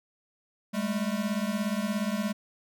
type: beating tone pair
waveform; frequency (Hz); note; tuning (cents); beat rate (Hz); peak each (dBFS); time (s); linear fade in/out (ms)
square; 200 / 217; G3 / A3; +35 / -24; 17; -31; 0.73-2.33; 20
effects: none